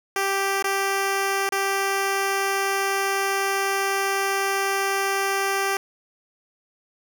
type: tone with dropouts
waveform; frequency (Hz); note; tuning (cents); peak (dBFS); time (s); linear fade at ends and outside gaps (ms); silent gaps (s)
10% pulse; 392; G4; 0; -13; 0.16-5.77; 2; 0.625-0.642 / 1.491-1.522
effects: none